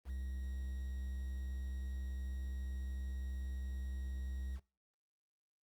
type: tone with quantisation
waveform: triangle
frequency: 65.1 Hz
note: C2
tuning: 8 cents flat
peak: -37 dBFS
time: 0.05-4.6 s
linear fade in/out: 50 ms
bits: 10
effects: noise-tail reverb RT60 0.4 s tail -22 dB re dry + Opus 32 kbps